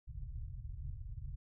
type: low-pass noise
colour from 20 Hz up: pink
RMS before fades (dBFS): -44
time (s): 0.07-1.36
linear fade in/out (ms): 10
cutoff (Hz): 140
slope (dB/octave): 96
effects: none